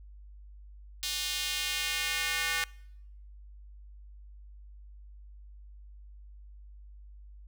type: tone with high-pass filter sweep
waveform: square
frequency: 164.81 Hz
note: E3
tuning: in tune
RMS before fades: -32 dBFS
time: 1.03-2.64 s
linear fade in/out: 0 ms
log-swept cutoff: 3700 to 1800 Hz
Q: 1.6
effects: noise-tail reverb RT60 0.8 s tail -25 dB re dry + added 50 Hz sine -47 dBFS peak until 7.47 s